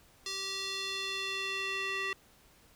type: tone with band-pass filter sweep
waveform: square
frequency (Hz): 387.6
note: G4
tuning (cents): -20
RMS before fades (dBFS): -36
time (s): 0.26-2.13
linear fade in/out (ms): 2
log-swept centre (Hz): 4800 to 2300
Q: 2.1
effects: pink hiss -62 dBFS RMS until 2.75 s